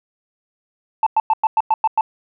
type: tone bursts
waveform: sine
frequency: 880 Hz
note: A5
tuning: in tune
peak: -10 dBFS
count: 8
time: 1.03-2.01 s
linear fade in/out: 2 ms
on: 35 ms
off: 100 ms
effects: tanh soft clip ceiling -9 dBFS